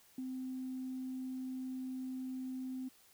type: tone with ADSR envelope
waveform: sine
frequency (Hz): 258.5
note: C4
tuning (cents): -21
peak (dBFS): -36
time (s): 0.18-2.89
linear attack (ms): 4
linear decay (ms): 23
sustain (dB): -2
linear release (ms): 13
effects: tanh soft clip ceiling -33 dBFS + white hiss -65 dBFS RMS until 3.13 s